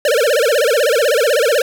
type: tone with vibrato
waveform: square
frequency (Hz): 523.3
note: C5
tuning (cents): 0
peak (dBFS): -12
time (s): 0.05-1.62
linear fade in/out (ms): 2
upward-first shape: sine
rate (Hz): 16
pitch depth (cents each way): 270
effects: none